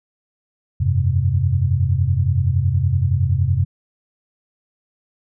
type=chord; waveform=sine; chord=F suspended second; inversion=none; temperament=equal; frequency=87.31 / 98 / 130.81 Hz; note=F2 / G2 / C3; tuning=0 / 0 / 0 cents; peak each=-19 dBFS; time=0.8-3.65 s; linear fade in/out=10 ms; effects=none